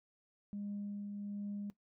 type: tone with tremolo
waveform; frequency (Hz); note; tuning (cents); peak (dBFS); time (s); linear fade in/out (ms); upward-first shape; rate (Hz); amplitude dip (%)
sine; 203.7; G#3; -33; -37; 0.53-1.7; 0; triangle; 1.3; 35
effects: noise-tail reverb RT60 0.1 s tail -18 dB re dry + tanh soft clip ceiling -35 dBFS